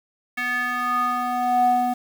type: tone with band-pass filter sweep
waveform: square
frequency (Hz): 246.9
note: B3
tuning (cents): 0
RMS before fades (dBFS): -22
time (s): 0.37-1.94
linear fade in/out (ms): 10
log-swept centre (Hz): 2000 to 590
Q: 5.1
effects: 7-bit